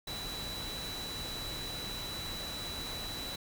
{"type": "tone in noise", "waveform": "sine", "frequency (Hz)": 3951, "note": "B7", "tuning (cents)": 0, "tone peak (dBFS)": -40, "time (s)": [0.07, 3.36], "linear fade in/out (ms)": 5, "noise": "pink", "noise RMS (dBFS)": -42, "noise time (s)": [0.07, 3.36], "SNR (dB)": -1, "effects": []}